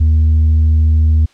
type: tone with tanh clipping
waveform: sine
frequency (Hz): 78.4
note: D#2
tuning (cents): +14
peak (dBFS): -8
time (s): 0-1.26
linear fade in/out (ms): 10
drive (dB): 2
effects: white hiss -50 dBFS RMS until 1.33 s + low-pass 5000 Hz 12 dB/octave